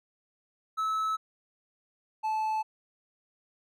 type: tone pair in turn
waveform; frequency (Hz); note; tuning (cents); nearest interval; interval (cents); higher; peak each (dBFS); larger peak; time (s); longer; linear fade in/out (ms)
triangle; 1300 / 870.6; E6 / A5; -24 / -19; perfect fifth; 695; first; -25; neither; 0.77-1.17 / 2.23-2.63; neither; 20
effects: none